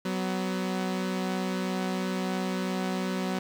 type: tone pair together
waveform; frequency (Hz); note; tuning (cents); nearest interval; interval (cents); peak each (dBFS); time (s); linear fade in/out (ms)
sawtooth; 187.01 / 250; F#3 / B3; +19 / +21; perfect fourth; 502; -25 / -30; 0.05-3.39; 5
effects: low-pass 7000 Hz 12 dB/octave + 8-bit